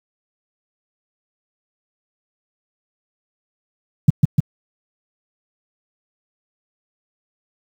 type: tone with echo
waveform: sine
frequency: 145.6 Hz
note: D3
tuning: 15 cents flat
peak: -3 dBFS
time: 4.08-4.1 s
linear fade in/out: 5 ms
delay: 150 ms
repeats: 2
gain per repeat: -2 dB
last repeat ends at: 4.4 s
effects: high-pass 80 Hz 12 dB/octave + 7-bit